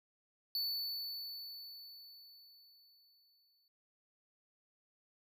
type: tone with exponential decay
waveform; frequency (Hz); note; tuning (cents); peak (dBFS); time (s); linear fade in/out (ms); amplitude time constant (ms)
square; 4476; C#8; +16; -34; 0.55-3.68; 1; 680
effects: none